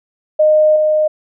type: tone with level steps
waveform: sine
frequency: 615 Hz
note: D#5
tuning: 20 cents flat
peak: -7 / -10 dBFS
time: 0.39-1.08 s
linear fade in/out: 10 ms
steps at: 0.76 s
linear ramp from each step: 2 ms
effects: none